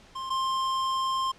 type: tone pair in turn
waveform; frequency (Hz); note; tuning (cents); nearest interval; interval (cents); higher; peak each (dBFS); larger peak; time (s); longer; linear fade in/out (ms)
square; 1055 / 1055; C6 / C6; +14 / +14; unison; 0; neither; -33 / -26; second; 0.15-0.3 / 0.3-1.32; second; 10
effects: pink hiss -54 dBFS RMS until 1.38 s + low-pass 6000 Hz 12 dB/octave